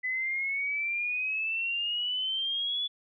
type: exponential sweep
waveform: sine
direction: up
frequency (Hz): 2002 to 3448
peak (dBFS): -28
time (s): 0.03-2.88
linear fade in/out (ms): 20
effects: none